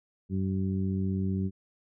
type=harmonic tone; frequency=95.4 Hz; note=G2; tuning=47 cents flat; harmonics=1 / 2 / 3 / 4; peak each=-30 / -29 / -39 / -40 dBFS; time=0.29-1.51 s; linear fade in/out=50 ms; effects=none